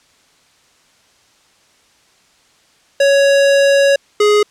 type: tone pair in turn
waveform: square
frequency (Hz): 557 / 417.3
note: C#5 / G#4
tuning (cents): +8 / +8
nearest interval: perfect fourth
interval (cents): 500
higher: first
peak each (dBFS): -9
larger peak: neither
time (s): 3-3.96 / 4.2-4.43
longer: first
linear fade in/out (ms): 5
effects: white hiss -53 dBFS RMS until 4.5 s + low-pass 7000 Hz 12 dB/octave